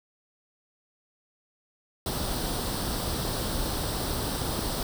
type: noise with comb filter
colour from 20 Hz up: pink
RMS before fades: -30 dBFS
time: 2.06-4.83 s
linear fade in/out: 2 ms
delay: 0.22 ms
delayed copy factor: +0.6
effects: none